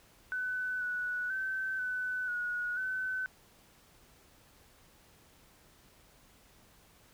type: tone with pitch steps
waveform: sine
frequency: 1503 / 1476 / 1539 / 1500 / 1455 / 1517 Hz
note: F#6 / F#6 / G6 / F#6 / F#6 / F#6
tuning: +27 / -5 / -32 / +23 / -29 / +43 cents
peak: -32 dBFS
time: 0.32-3.26 s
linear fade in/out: 0 ms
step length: 490 ms
effects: pink hiss -62 dBFS RMS until 7.13 s